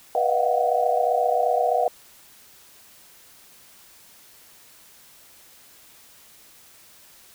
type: tone cluster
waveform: sine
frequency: 487.7 / 618 / 692 / 720 / 755 Hz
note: B4 / D#5 / F5 / F#5 / F#5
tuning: -22 / -12 / -16 / -47 / +35 cents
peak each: -25 dBFS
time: 0.15-1.88 s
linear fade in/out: 2 ms
effects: white hiss -51 dBFS RMS until 7.34 s